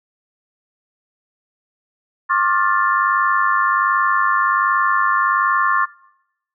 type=chord; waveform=sine; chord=D minor seventh; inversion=third; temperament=equal with one note detuned; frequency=1073.4 / 1174.7 / 1396.9 / 1760 Hz; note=C6 / D6 / F6 / A6; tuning=+44 / 0 / 0 / 0 cents; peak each=-17 / -20 / -22 / -20 dBFS; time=2.29-5.86 s; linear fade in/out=20 ms; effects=noise-tail reverb RT60 0.8 s tail -21 dB re dry